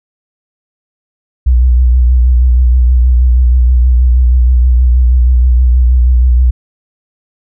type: tone with vibrato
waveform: sine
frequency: 61.74 Hz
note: B1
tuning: in tune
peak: -4 dBFS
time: 1.46-6.51 s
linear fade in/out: 10 ms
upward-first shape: triangle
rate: 6.3 Hz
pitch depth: 63 cents each way
effects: none